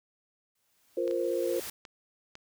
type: noise with exponential growth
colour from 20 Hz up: white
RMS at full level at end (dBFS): -38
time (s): 0.55-1.7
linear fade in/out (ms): 5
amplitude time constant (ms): 250
type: chord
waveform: sine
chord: F suspended fourth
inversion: none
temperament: equal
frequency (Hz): 349.2 / 466.2 / 523.3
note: F4 / Bb4 / C5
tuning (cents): 0 / 0 / 0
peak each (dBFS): -31 / -32 / -31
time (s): 0.97-1.6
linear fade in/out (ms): 5
type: clicks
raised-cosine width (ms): 0.2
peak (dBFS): -28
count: 4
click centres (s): 1.078 / 1.111 / 1.852 / 2.354
effects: none